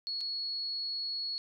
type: tone with dropouts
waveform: sine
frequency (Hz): 4355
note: C#8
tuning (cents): -31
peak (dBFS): -33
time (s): 0.07-1.38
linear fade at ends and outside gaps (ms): 0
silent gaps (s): 0.207-0.211
effects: none